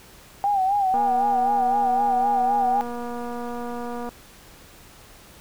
sine tone with vibrato, 784 Hz, G5, in tune, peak -18 dBFS, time 0.44-2.81 s, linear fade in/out 0 ms, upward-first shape sine, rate 3.9 Hz, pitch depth 85 cents each way
click train, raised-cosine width 1 ms, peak -20 dBFS, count 757, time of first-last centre 0.94-4.09 s, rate 240 Hz
effects pink hiss -48 dBFS RMS until 5.4 s

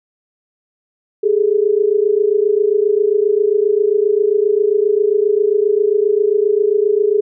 sine tone pair together, 402.7 / 430.2 Hz, G4 / A4, +47 / -39 cents, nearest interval minor second, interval 114 cents, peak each -14 dBFS, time 1.23-7.21 s, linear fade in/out 10 ms, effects none

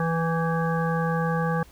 harmonic tone with a mistuned harmonic, 164.81 Hz, E3, in tune, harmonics 1 / 3 / 5 / 7 / 9 / 10, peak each -24 / -29 / -31 / -32 / -37 / -35 dBFS, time 0-1.63 s, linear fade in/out 2 ms, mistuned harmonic 9, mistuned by +73 cents, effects added 60 Hz sine -52 dBFS peak until 1.71 s + pink hiss -54 dBFS RMS until 1.71 s

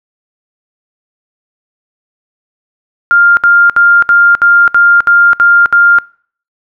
sine tone bursts, 1400 Hz, F6, 4 cents sharp, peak -3 dBFS, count 9, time 3.11-5.986 s, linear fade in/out 0 ms, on 260 ms, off 67 ms, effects noise-tail reverb RT60 0.5 s tail -25 dB re dry

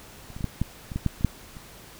clicks, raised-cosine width 5 ms, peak -30 / -25 / -22 / -13 / -11 / -22 / -15 / -10 / -25 / -6 / -29 dBFS, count 11, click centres 0.303 / 0.365 / 0.408 / 0.443 / 0.616 / 0.918 / 0.96 / 1.063 / 1.21 / 1.247 / 1.568 s, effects pink hiss -47 dBFS RMS until 1.99 s

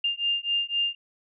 sine beating tone pair, 2802 / 2805.9 Hz, F7 / F7, +5 / +7 cents, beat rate 3.9 Hz, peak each -27 / -27 dBFS, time 0.04-0.95 s, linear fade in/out 5 ms, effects none

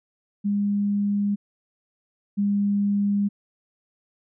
sine tone pair in turn, 203.2 / 202.4 Hz, G#3 / G#3, -38 / -44 cents, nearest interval unison, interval 6 cents, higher first, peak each -20 / -19 dBFS, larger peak second, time 0.44-1.36 / 2.37-3.29 s, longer neither, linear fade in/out 20 ms, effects none

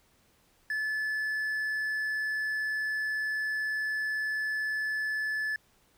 triangle tone, 1731 Hz, A6, 29 cents flat, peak -27 dBFS, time 0.7-5.56 s, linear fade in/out 2 ms, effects pink hiss -66 dBFS RMS until 5.97 s

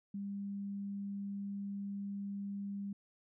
sine tone, 199.9 Hz, G3, 34 cents sharp, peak -38 dBFS, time 0.14-2.93 s, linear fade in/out 5 ms, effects none

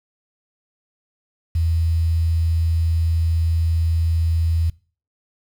sine tone with quantisation, 82.41 Hz, E2, in tune, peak -16 dBFS, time 1.55-4.7 s, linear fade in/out 5 ms, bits 7, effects noise-tail reverb RT60 0.4 s tail -23 dB re dry

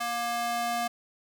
square tone with high-pass filter sweep, 236.6 Hz, A#3, 26 cents sharp, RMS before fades -30 dBFS, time 0-0.88 s, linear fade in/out 10 ms, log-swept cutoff 890 to 580 Hz, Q 1.5, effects none

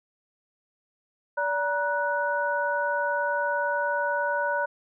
sine tone cluster, 578 / 949 / 1480 Hz, D5 / A#5 / F#6, -28 / +31 / 0 cents, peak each -28 dBFS, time 1.37-4.66 s, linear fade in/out 10 ms, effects none

